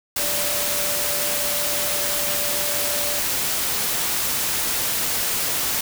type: tone in noise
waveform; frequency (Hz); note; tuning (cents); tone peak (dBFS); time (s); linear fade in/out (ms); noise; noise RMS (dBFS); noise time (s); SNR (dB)
sine; 584; D5; -10; -31; 0.19-3.2; 5; white; -23; 0.16-5.81; -11
effects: none